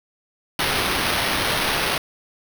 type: noise with sample-and-hold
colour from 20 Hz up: violet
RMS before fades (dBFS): -22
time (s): 0.59-1.98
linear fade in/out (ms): 2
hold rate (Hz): 7350
effects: none